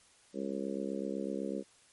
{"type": "harmonic tone", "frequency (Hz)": 68, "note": "C#2", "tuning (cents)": -33, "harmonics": [3, 4, 5, 6, 7, 8], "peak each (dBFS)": [-39, -40, -41, -42, -42, -43], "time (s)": [0.33, 1.64], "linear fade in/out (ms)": 50, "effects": ["white hiss -63 dBFS RMS until 1.92 s", "MP3 48 kbps"]}